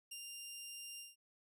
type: tone with ADSR envelope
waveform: 15% pulse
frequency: 2794 Hz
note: F7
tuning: in tune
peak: -38 dBFS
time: 0.11-1.16 s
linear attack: 9 ms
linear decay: 67 ms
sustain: -2 dB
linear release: 170 ms
effects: none